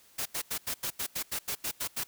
white noise bursts, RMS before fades -33 dBFS, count 12, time 0.18-2.039 s, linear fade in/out 10 ms, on 77 ms, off 85 ms, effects white hiss -60 dBFS RMS until 2.07 s

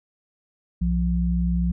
sine tone pair together, 62.38 / 174.61 Hz, B1 / F3, +18 / 0 cents, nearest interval octave + tritone, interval 1782 cents, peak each -22 dBFS, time 0.81-1.72 s, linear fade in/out 10 ms, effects none

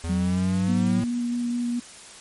square exponential sweep, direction up, 82.41 to 112 Hz, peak -28 dBFS, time 0.04-1.04 s, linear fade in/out 0 ms
sine tone, 185 Hz, F#3, in tune, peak -21 dBFS, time 0.09-1.01 s, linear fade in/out 10 ms
sine tone with vibrato, 240.3 Hz, B3, 47 cents flat, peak -23 dBFS, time 0.68-1.8 s, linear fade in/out 10 ms, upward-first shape square, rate 4.7 Hz, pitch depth 8 cents each way
effects white hiss -44 dBFS RMS until 2.2 s + MP3 48 kbps

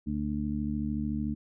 harmonic tone, 73.6 Hz, D2, 4 cents sharp, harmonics 1 / 2 / 3 / 4, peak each -36 / -37 / -31 / -36 dBFS, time 0.06-1.35 s, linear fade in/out 20 ms, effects none

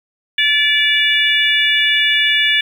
harmonic tone, 579 Hz, D5, 25 cents flat, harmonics 3 / 4 / 5 / 6, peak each -17 / -17 / -17 / -17 dBFS, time 0.38-2.61 s, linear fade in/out 5 ms, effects 7-bit

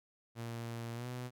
sawtooth tone with pitch glide, 116.54 to 124.19 Hz, A#2 to B2, 0 to +10 cents, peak -36 dBFS, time 0.35-1.31 s, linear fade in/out 50 ms, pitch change +110 cents, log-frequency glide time 0.94-1.07 s, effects none

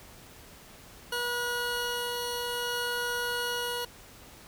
20% pulse tone pair together, 483.2 / 1449 Hz, B4 / F#6, -38 / -37 cents, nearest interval octave + perfect fifth, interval 1901 cents, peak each -28 dBFS, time 1.12-3.85 s, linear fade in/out 5 ms, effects pink hiss -51 dBFS RMS until 4.47 s

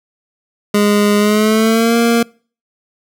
25% pulse tone with pitch glide, 206.5 to 233.1 Hz, G#3 to A#3, -10 to 0 cents, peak -6 dBFS, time 0.74-2.23 s, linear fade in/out 5 ms, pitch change +210 cents, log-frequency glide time 1.18-1.96 s, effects noise-tail reverb RT60 0.4 s tail -25 dB re dry

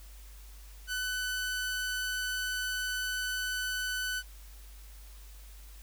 sawtooth tone, 1501 Hz, F#6, 24 cents sharp, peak -28 dBFS, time 0.87-4.23 s, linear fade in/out 50 ms, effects added 50 Hz sine -47 dBFS peak until 5.82 s + white hiss -57 dBFS RMS until 5.82 s

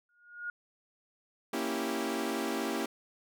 sine tone with exponential growth, 1434 Hz, F6, 45 cents sharp, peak -32 dBFS, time 0.09-0.5 s, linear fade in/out 2 ms, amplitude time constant 88 ms
sawtooth chord, A# diminished seventh, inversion none, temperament equal, 233.1 / 277.2 / 329.6 / 392 Hz, A#3 / C#4 / E4 / G4, 0 / 0 / 0 / 0 cents, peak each -33 dBFS, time 1.53-2.86 s, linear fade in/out 5 ms
effects none

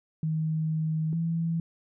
sine tone pair in turn, 157.8 / 165.62 Hz, D#3 / E3, +25 / +8 cents, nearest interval minor second, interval 83 cents, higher second, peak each -25 dBFS, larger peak neither, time 0.23-1.13 / 1.13-1.6 s, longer first, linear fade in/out 2 ms, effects none

